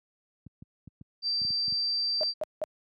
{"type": "clicks", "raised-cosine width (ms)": 5, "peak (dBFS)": -31, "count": 9, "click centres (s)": [0.466, 0.624, 0.876, 1.013, 1.417, 1.45, 1.505, 1.681, 1.724]}
{"type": "tone", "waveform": "sine", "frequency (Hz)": 4685, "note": "D8", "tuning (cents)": -5, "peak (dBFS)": -26, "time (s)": [1.22, 2.34], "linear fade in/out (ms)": 50}
{"type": "tone bursts", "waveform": "sine", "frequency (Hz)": 618, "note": "D#5", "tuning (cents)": -12, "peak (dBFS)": -27, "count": 3, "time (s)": [2.21, 2.639], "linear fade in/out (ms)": 0, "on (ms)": 23, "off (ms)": 180}
{"effects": ["high-pass 100 Hz 12 dB/octave"]}